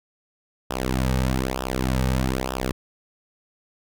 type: tone with flanger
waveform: sawtooth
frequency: 64.5 Hz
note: C2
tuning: 24 cents flat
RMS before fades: -24 dBFS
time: 0.7-2.72 s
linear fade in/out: 5 ms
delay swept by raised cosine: 0.46 to 2.96 ms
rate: 1.1 Hz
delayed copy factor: -0.85
effects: none